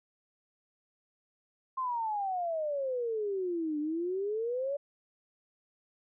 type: exponential two-way sweep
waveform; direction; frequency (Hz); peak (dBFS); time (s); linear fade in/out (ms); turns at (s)
sine; down then up; 1063 to 293.8 to 578; -30; 1.77-4.77; 10; 3.79
effects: none